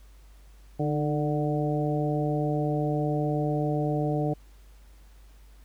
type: harmonic tone with a mistuned harmonic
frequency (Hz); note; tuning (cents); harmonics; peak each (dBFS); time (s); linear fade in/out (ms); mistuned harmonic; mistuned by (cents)
148.3; D3; +17; 1 / 2 / 3 / 4 / 5; -27 / -30 / -32 / -33 / -34; 0.79-4.34; 10; 2; +43
effects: added 50 Hz sine -49 dBFS peak until 5.64 s + pink hiss -62 dBFS RMS until 5.64 s